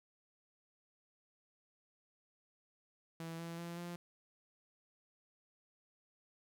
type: tone with pitch steps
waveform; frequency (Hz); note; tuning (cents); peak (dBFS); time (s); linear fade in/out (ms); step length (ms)
sawtooth; 164.81 / 167.69 / 170.62 / 173.6; E3 / E3 / F3 / F3; 0 / +30 / -40 / -10; -39; 3.2-3.96; 2; 190
effects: none